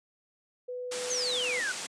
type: tone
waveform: sine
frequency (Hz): 497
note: B4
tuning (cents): +11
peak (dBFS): -34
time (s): 0.68-1.6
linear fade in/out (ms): 10
type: low-pass noise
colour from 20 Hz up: white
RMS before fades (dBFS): -38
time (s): 0.91-1.87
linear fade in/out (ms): 10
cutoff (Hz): 9000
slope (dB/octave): 48
type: exponential sweep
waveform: sine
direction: down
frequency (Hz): 6645 to 1438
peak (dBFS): -29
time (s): 1.1-1.72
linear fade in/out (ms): 5
effects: high-pass 200 Hz 12 dB/octave